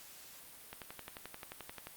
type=click train; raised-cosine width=0.3 ms; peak=-28 dBFS; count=14; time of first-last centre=0.73-1.87 s; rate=11.4 Hz; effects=white hiss -54 dBFS RMS until 1.96 s + Opus 48 kbps